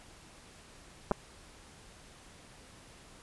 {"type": "clicks", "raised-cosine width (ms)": 1, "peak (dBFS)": -14, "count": 2, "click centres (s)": [1.112, 1.117], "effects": ["pink hiss -55 dBFS RMS until 3.22 s", "resampled to 24000 Hz"]}